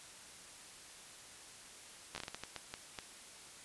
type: slowing click train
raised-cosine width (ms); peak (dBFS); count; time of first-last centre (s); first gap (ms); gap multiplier
0.2; -24; 11; 2.15-2.988; 12; 1.4
effects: white hiss -54 dBFS RMS until 3.64 s + resampled to 24000 Hz